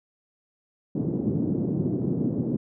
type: band-pass noise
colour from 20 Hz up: white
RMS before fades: -26 dBFS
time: 0.95-2.57 s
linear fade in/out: 10 ms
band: 120 to 320 Hz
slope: 24 dB/octave
effects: none

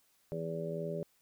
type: harmonic tone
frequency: 82.41 Hz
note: E2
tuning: in tune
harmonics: 2 / 3 / 4 / 5 / 6 / 7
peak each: -39 / -49 / -49 / -40 / -47 / -40 dBFS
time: 0.32-1.03 s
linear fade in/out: 0 ms
effects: white hiss -71 dBFS RMS until 1.21 s

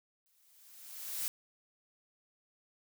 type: noise with exponential growth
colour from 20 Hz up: blue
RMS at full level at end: -34 dBFS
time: 0.26-1.28 s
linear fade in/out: 0 ms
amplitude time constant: 220 ms
effects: none

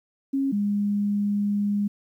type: tone pair in turn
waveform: sine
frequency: 272.7 / 204.3 Hz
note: C#4 / G#3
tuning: -28 / -28 cents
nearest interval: perfect fourth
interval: 500 cents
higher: first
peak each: -21 dBFS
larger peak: neither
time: 0.33-0.52 / 0.52-1.88 s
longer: second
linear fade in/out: 10 ms
effects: 10-bit

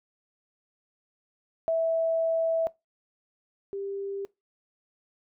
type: tone pair in turn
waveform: sine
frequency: 655 / 395.8 Hz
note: E5 / G4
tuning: -11 / +17 cents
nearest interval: major sixth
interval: 872 cents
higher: first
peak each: -22 / -31 dBFS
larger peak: first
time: 1.68-2.67 / 3.73-4.25 s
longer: first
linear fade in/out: 0 ms
effects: noise-tail reverb RT60 0.2 s tail -21 dB re dry

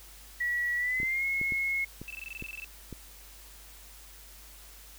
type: tone with pitch glide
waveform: sine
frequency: 1934 to 2171 Hz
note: B6 to C#7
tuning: -37 to -37 cents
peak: -27 dBFS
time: 0.4-1.85 s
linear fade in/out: 10 ms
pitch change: +200 cents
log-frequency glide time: 0.77-1.25 s
type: clicks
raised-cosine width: 3 ms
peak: -27 dBFS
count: 7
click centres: 1.001 / 1.031 / 1.414 / 1.522 / 2.016 / 2.424 / 2.927 s
type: tone bursts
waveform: sine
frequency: 2637 Hz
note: E7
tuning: in tune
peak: -37 dBFS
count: 13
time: 2.08-2.644 s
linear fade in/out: 0 ms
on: 24 ms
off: 21 ms
effects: added 50 Hz sine -52 dBFS peak until 4.98 s + white hiss -52 dBFS RMS until 4.98 s

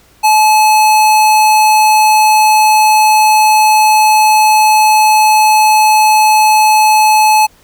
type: tone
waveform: square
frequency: 860 Hz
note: A5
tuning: 40 cents flat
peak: -6 dBFS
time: 0.23-7.47 s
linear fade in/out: 20 ms
effects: pink hiss -47 dBFS RMS until 7.63 s

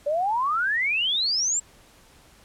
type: exponential sweep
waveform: sine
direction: up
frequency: 563 to 7680 Hz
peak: -21 dBFS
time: 0.06-1.6 s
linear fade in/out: 10 ms
effects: pink hiss -54 dBFS RMS until 2.44 s + low-pass 12000 Hz 12 dB/octave

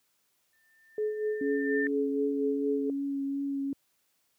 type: tone with exponential growth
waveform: sine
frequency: 1792 Hz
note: A6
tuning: 31 cents sharp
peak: -28 dBFS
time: 0.53-1.87 s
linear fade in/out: 1 ms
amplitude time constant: 290 ms
type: tone with tremolo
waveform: sine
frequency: 426.2 Hz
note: G#4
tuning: 45 cents sharp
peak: -26 dBFS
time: 0.98-2.9 s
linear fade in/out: 2 ms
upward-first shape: sine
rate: 4.2 Hz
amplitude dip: 55%
type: tone with vibrato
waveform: sine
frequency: 277.7 Hz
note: C#4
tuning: 3 cents sharp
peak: -29 dBFS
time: 1.41-3.73 s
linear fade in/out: 2 ms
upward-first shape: triangle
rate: 2.6 Hz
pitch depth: 17 cents each way
effects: white hiss -73 dBFS RMS until 4.38 s + high-pass 80 Hz 12 dB/octave

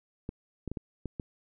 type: clicks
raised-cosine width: 3 ms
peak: -22 dBFS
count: 6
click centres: 0.291 / 0.677 / 0.716 / 0.772 / 1.057 / 1.198 s
effects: none

